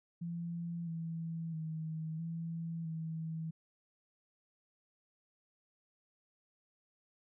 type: tone with pitch steps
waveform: sine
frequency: 170 / 164.5 / 158.8 / 165.6 / 161.2 Hz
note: F3 / E3 / D#3 / E3 / E3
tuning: -46 / -3 / +36 / +8 / -38 cents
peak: -37 dBFS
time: 0.21-3.51 s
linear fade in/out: 10 ms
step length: 660 ms
effects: none